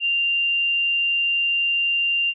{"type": "tone", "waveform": "sine", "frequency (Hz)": 2784, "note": "F7", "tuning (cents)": -6, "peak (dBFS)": -18, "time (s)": [0, 2.34], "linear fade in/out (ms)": 50, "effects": []}